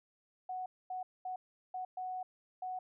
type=tone bursts at uneven times; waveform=sine; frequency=740 Hz; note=F#5; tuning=in tune; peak=-37 dBFS; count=6; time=0.49-0.66 / 0.9-1.03 / 1.25-1.36 / 1.74-1.85 / 1.97-2.23 / 2.62-2.79 s; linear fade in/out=5 ms; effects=none